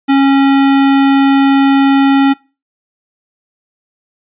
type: tone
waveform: square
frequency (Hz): 274.3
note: C#4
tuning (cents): -18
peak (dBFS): -7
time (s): 0.08-2.34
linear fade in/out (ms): 20
effects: noise-tail reverb RT60 0.3 s tail -23 dB re dry + resampled to 8000 Hz